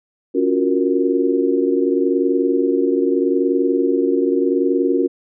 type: chord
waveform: sine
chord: Gb major seventh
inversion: second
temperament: equal with one note detuned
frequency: 279.1 / 349.2 / 370 / 466.2 Hz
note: Db4 / F4 / Gb4 / Bb4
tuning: +12 / 0 / 0 / 0 cents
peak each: -19 / -20 / -19 / -21 dBFS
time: 0.34-5.08 s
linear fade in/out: 20 ms
effects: none